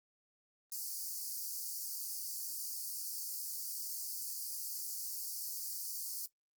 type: high-pass noise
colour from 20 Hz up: white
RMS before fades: -41 dBFS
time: 0.72-6.26 s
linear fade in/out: 0 ms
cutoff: 4500 Hz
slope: 96 dB/octave
effects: noise-tail reverb RT60 0.1 s tail -19 dB re dry + Opus 24 kbps